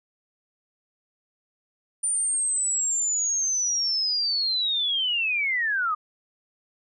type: linear sweep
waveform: sine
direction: down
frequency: 9200 to 1198 Hz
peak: -22 dBFS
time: 2.03-5.95 s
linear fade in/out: 10 ms
effects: none